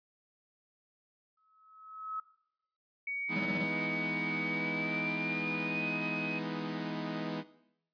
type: tone with exponential growth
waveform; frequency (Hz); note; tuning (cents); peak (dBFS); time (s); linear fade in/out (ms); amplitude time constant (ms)
sine; 1286; E6; -43; -33; 1.37-2.2; 5; 180
type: tone with pitch glide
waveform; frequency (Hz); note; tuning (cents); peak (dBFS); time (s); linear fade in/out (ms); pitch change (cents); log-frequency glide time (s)
sine; 2249 to 2524; C#7 to D#7; +24 to +24; -34; 3.07-6.39; 5; +200; 4.49-5.98
type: chord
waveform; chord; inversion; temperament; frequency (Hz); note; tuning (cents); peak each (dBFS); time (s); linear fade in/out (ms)
sawtooth; E major seventh; none; equal with one note detuned; 164.24 / 207.7 / 246.9 / 311.1; E3 / G#3 / B3 / D#4; -6 / 0 / 0 / 0; -37; 3.28-7.44; 50
type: tone bursts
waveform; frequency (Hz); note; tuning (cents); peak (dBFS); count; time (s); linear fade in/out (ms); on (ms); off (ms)
square; 190; F#3; +46; -34; 5; 3.36-3.638; 5; 38; 22
effects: noise-tail reverb RT60 0.8 s tail -17 dB re dry + resampled to 11025 Hz